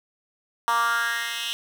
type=tone with high-pass filter sweep; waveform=10% pulse; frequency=233.1 Hz; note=A#3; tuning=in tune; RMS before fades=-25 dBFS; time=0.68-1.53 s; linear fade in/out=0 ms; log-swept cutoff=1000 to 2900 Hz; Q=4.3; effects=none